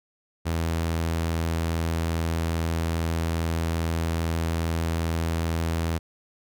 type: tone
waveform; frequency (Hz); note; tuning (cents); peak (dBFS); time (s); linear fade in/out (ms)
sawtooth; 82.41; E2; 0; -20; 0.45-5.99; 20
effects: none